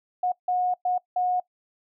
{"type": "tone bursts at uneven times", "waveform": "sine", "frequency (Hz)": 726, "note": "F#5", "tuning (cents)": -33, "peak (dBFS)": -21, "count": 4, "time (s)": [[0.23, 0.32], [0.48, 0.74], [0.85, 0.98], [1.16, 1.4]], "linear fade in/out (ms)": 5, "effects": ["noise-tail reverb RT60 0.1 s tail -21 dB re dry"]}